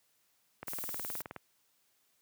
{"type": "click train", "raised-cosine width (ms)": 0.5, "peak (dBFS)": -26, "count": 15, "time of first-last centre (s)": [0.63, 1.363], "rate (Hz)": 19.1}
{"type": "noise", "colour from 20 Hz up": "violet", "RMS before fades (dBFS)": -40, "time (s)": [0.67, 1.22], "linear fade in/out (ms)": 5}
{"effects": ["white hiss -73 dBFS RMS until 2.21 s", "high-pass 80 Hz 12 dB/octave"]}